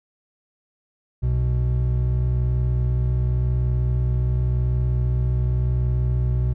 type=tone pair together; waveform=triangle; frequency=63.2 / 124.09 Hz; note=B1 / B2; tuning=+41 / +9 cents; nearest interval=octave; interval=1168 cents; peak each=-19 / -19 dBFS; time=1.22-6.54 s; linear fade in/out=20 ms; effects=none